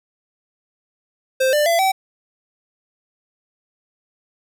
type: tone with pitch steps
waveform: square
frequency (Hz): 523.3 / 594.2 / 674.7 / 766.2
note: C5 / D5 / E5 / G5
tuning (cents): 0 / +20 / +40 / -40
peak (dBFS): -15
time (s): 1.4-1.92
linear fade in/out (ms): 10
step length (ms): 130
effects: none